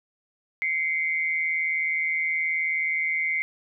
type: tone pair together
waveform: sine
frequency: 2081 / 2240 Hz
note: C7 / C#7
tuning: -10 / +18 cents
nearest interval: minor second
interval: 128 cents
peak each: -24 / -29 dBFS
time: 0.62-3.42 s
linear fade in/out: 0 ms
effects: none